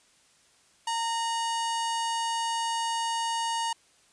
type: harmonic tone with a mistuned harmonic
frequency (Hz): 920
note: A#5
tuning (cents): -23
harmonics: 1 / 2 / 3 / 4 / 5 / 6 / 7 / 8 / 9 / 10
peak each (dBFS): -28 / -40 / -35 / -46 / -41 / -46 / -42 / -45 / -47 / -43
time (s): 0.87-3.73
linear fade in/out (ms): 5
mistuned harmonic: 3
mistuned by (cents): +85
effects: white hiss -62 dBFS RMS until 4.12 s + resampled to 22050 Hz